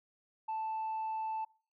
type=tone; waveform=sine; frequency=880 Hz; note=A5; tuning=in tune; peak=-32 dBFS; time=0.48-1.45 s; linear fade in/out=10 ms; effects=noise-tail reverb RT60 0.4 s tail -25 dB re dry + tanh soft clip ceiling -32 dBFS